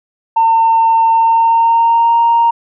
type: tone with pitch glide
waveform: sine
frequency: 906 to 930.4 Hz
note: A#5 to A#5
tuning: -50 to -4 cents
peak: -6 dBFS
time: 0.36-2.51 s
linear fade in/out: 10 ms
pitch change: +46 cents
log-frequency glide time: 1.11-2.17 s
effects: tanh soft clip ceiling -3 dBFS

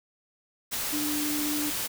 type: tone in noise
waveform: sine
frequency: 297.3 Hz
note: D4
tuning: 21 cents sharp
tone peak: -29 dBFS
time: 0.92-1.71 s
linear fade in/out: 20 ms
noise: white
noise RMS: -31 dBFS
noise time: 0.71-1.88 s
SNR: -1 dB
effects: none

